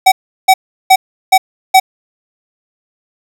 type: tone bursts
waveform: square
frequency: 759 Hz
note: F#5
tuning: 44 cents sharp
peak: -3 dBFS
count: 5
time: 0.06-1.8 s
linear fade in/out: 10 ms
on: 60 ms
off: 360 ms
effects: none